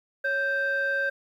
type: tone pair together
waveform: sine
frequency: 554.4 / 1568 Hz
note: C#5 / G6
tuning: 0 / 0 cents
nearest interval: octave + tritone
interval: 1800 cents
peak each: -28 / -23 dBFS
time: 0.24-1.1 s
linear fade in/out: 10 ms
effects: tanh soft clip ceiling -20 dBFS + 10-bit